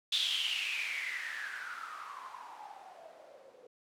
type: noise with low-pass filter sweep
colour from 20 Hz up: violet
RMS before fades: -39 dBFS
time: 0.12-3.67 s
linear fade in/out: 5 ms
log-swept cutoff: 3600 to 470 Hz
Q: 8.6
effects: none